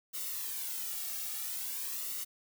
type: noise with flanger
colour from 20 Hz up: blue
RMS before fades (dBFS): -38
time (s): 0.13-2.25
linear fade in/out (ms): 20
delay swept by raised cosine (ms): 1.2 to 2.01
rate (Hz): 0.48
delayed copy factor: -0.7
effects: none